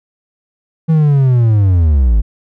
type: linear sweep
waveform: triangle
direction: down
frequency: 163.7 to 49 Hz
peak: -5 dBFS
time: 0.88-2.22 s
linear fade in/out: 20 ms
effects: none